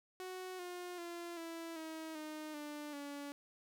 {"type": "tone with pitch steps", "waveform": "sawtooth", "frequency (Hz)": [370, 356.6, 343.6, 331.2, 319.1, 307.6, 296.4, 285.6], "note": ["F#4", "F4", "F4", "E4", "D#4", "D#4", "D4", "D4"], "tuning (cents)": [0, 36, -28, 8, 44, -20, 16, -48], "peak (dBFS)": -40, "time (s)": [0.2, 3.32], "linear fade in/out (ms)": 0, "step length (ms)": 390, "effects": []}